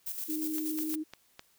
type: noise with tremolo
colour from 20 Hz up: violet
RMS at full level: -36 dBFS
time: 0.06-0.96 s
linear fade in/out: 10 ms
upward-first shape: square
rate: 8.4 Hz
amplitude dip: 50%
type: tone with vibrato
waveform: sine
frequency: 311.1 Hz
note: D#4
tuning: in tune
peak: -32 dBFS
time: 0.28-1.04 s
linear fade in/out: 20 ms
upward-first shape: triangle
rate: 19 Hz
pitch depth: 23 cents each way
type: clicks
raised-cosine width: 0.2 ms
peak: -26 dBFS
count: 5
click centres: 0.583 / 0.788 / 0.941 / 1.136 / 1.394 s
effects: white hiss -67 dBFS RMS until 1.58 s